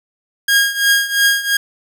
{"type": "tone with tremolo", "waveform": "sawtooth", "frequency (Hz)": 1629, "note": "G#6", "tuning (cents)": -34, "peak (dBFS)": -5, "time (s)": [0.48, 1.57], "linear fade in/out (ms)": 5, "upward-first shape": "triangle", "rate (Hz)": 2.9, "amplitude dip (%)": 85, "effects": []}